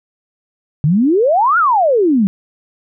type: exponential two-way sweep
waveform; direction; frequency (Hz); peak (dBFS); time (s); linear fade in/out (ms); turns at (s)
sine; up then down; 138.59 to 1458 to 185.6; -9; 0.84-2.27; 0; 1.58
effects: none